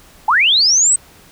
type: linear sweep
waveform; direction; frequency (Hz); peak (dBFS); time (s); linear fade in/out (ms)
sine; up; 777 to 8290; -9; 0.28-0.96; 5
effects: pink hiss -45 dBFS RMS until 1.31 s